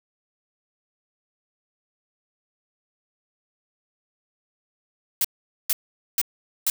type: noise bursts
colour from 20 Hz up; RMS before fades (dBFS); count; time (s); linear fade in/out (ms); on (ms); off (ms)
blue; -21; 4; 5.21-6.7; 2; 35; 450
effects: none